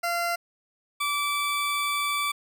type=tone pair in turn; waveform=20% pulse; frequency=689 / 1158.8 Hz; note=F5 / D6; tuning=-24 / -24 cents; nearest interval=major sixth; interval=900 cents; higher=second; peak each=-20 dBFS; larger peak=neither; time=0.03-0.36 / 1-2.32 s; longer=second; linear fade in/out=10 ms; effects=none